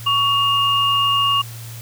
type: tone pair together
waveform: sine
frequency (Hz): 1123 / 2830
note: C#6 / F7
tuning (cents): +22 / +22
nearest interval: octave + major third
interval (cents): 1600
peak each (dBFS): -17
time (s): 0.06-1.42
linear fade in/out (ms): 10
effects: added 115 Hz sine -32 dBFS peak until 1.81 s + white hiss -39 dBFS RMS until 1.81 s